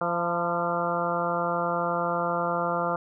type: harmonic tone with a mistuned harmonic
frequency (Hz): 171.9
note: F3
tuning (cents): -27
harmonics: 1 / 2 / 3 / 4 / 5 / 6 / 7 / 8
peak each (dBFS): -34 / -36 / -30 / -31 / -33 / -35 / -31 / -33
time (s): 0.01-2.96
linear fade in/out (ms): 2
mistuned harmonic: 5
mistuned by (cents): +42
effects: none